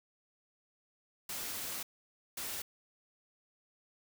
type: noise bursts at uneven times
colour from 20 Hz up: white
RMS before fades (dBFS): -40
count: 2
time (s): 1.29-1.83 / 2.37-2.62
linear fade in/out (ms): 5
effects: none